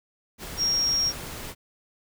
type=tone in noise; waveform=sine; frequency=5588 Hz; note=F8; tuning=in tune; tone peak=-21 dBFS; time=0.57-1.13 s; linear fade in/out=50 ms; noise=pink; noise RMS=-37 dBFS; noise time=0.38-1.55 s; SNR=+13 dB; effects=none